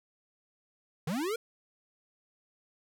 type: linear sweep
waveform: square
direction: up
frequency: 138.59 to 478.5 Hz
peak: -31 dBFS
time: 1.07-1.36 s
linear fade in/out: 5 ms
effects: none